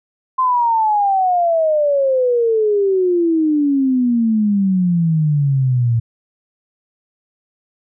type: exponential sweep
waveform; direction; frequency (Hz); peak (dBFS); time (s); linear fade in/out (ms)
sine; down; 1046.5 to 113.8; -12; 0.38-6; 10
effects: none